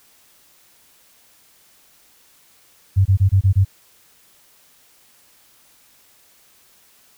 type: tone bursts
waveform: sine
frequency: 96.6 Hz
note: G2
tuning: 25 cents flat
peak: -10 dBFS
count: 6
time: 2.96-3.65 s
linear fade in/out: 20 ms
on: 95 ms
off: 24 ms
effects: white hiss -54 dBFS RMS until 7.17 s